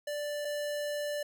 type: tone pair in turn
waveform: square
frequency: 587.3 / 587.3 Hz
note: D5 / D5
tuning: 0 / 0 cents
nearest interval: unison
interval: 0 cents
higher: neither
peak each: -34 / -33 dBFS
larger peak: second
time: 0.07-0.45 / 0.45-1.23 s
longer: second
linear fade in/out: 5 ms
effects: none